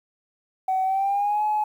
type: tone with pitch glide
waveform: sine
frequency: 756 to 848.6 Hz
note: F#5 to G#5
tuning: +37 to +37 cents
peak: -19 dBFS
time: 0.68-1.64 s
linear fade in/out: 5 ms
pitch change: +200 cents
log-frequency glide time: 0.84-1.43 s
effects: tanh soft clip ceiling -16 dBFS + 9-bit